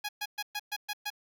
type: tone bursts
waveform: 10% pulse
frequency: 830.6 Hz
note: G#5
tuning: in tune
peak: -24 dBFS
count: 7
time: 0.04-1.103 s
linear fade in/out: 10 ms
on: 49 ms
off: 120 ms
effects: none